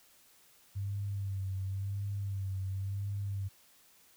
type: tone with vibrato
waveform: sine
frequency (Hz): 98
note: G2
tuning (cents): 0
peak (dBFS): -33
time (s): 0.75-3.49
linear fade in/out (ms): 20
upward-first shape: sine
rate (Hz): 0.94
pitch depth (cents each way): 47
effects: white hiss -63 dBFS RMS until 4.16 s